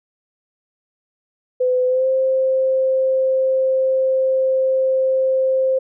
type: tone with pitch glide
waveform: sine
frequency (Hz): 505 to 525.2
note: B4 to C5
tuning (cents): +39 to +6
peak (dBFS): -14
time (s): 1.6-5.79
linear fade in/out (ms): 10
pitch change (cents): +67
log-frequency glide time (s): 1.87-2.07
effects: none